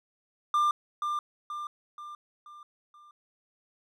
triangle tone with echo, 1194 Hz, D6, 28 cents sharp, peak -20 dBFS, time 0.54-0.71 s, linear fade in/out 2 ms, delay 480 ms, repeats 5, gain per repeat -6 dB, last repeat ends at 3.11 s, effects none

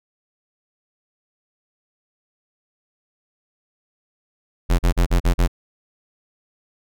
square tone bursts, 43.71 Hz, F1, 2 cents sharp, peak -14 dBFS, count 6, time 4.69-5.478 s, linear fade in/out 20 ms, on 98 ms, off 40 ms, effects none

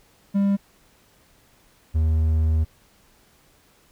triangle tone pair in turn, 199 / 79.17 Hz, G3 / D#2, +26 / +31 cents, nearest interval octave + major third, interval 1595 cents, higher first, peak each -15 dBFS, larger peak neither, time 0.34-0.57 / 1.94-2.65 s, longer second, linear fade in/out 20 ms, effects pink hiss -58 dBFS RMS until 3.91 s

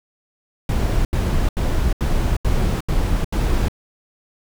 brown noise bursts, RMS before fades -18 dBFS, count 7, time 0.69-3.684 s, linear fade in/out 2 ms, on 360 ms, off 79 ms, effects none

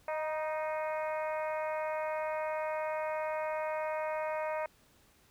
harmonic tone with a mistuned harmonic, 310 Hz, D#4, 6 cents flat, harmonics 2 / 3 / 4 / 5 / 6 / 7 / 8, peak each -34 / -38 / -44 / -47 / -48 / -47 / -50 dBFS, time 0.08-4.66 s, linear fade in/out 2 ms, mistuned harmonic 3, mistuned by +24 cents, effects pink hiss -65 dBFS RMS until 5.3 s

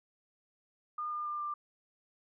sine tone with pitch steps, 1215 / 1205.9 / 1196.9 / 1187.9 Hz, D#6 / D6 / D6 / D6, -42 / +45 / +32 / +19 cents, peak -34 dBFS, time 0.98-1.54 s, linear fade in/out 5 ms, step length 140 ms, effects none

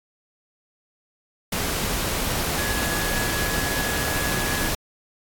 sine tone in noise, 1683 Hz, G#6, 23 cents sharp, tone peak -29 dBFS, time 2.58-4.69 s, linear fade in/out 5 ms, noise pink, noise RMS -25 dBFS, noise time 1.52-4.75 s, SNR -7 dB, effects AAC 64 kbps

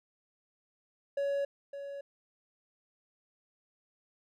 triangle tone with echo, 561 Hz, C#5, 21 cents sharp, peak -27 dBFS, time 1.17-1.45 s, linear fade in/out 5 ms, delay 560 ms, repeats 1, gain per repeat -10 dB, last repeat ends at 2.01 s, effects none

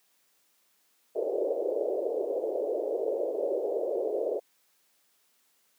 white band-pass noise, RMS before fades -30 dBFS, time 1.15-4.4 s, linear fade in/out 10 ms, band 370 to 580 Hz, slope 48 dB/octave, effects white hiss -69 dBFS RMS until 5.78 s + high-pass 200 Hz 12 dB/octave

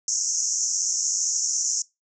white band-pass noise, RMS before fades -25 dBFS, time 0.08-1.82 s, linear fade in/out 2 ms, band 5600 to 7100 Hz, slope 96 dB/octave, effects noise-tail reverb RT60 0.2 s tail -21 dB re dry

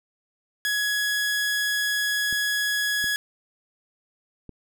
sawtooth tone, 1677 Hz, G#6, 16 cents sharp, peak -19 dBFS, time 0.65-3.16 s, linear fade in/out 0 ms
clicks, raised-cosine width 3 ms, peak -27 dBFS, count 3, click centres 2.327 / 3.042 / 4.493 s
effects none

